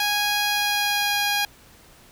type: tone with pitch glide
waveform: 10% pulse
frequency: 825 to 818.8 Hz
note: G#5 to G#5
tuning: -12 to -25 cents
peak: -12 dBFS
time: 0-1.45 s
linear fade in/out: 2 ms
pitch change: -13 cents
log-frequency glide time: 0.51-1.15 s
effects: pink hiss -51 dBFS RMS until 2.11 s